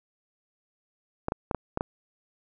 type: clicks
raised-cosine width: 1 ms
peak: -13 dBFS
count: 6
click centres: 1.284 / 1.321 / 1.512 / 1.547 / 1.774 / 1.809 s
effects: none